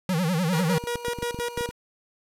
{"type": "tone with vibrato", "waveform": "square", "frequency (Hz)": 171.6, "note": "F3", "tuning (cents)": -30, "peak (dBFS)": -22, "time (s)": [0.09, 0.78], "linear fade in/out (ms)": 2, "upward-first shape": "sine", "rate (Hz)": 10, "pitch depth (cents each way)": 180}
{"type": "tone with tremolo", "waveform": "sawtooth", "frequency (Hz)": 478.2, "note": "A#4", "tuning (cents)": 44, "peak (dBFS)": -22, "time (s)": [0.52, 1.72], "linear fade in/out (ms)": 20, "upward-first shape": "square", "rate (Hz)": 5.7, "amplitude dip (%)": 75}
{"type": "clicks", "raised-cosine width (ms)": 3, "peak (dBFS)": -21, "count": 10, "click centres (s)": [0.839, 0.956, 1.083, 1.187, 1.229, 1.345, 1.389, 1.577, 1.609, 1.69]}
{"effects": ["resampled to 32000 Hz", "7-bit"]}